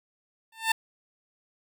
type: tone with exponential growth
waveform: 15% pulse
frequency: 895 Hz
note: A5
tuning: 29 cents sharp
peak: -12 dBFS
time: 0.52-0.72 s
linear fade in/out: 5 ms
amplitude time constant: 42 ms
effects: none